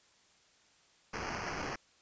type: noise with sample-and-hold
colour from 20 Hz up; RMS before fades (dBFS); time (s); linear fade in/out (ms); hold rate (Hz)
blue; -39; 1.13-1.76; 5; 3675
effects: white hiss -66 dBFS RMS until 2.01 s + resampled to 16000 Hz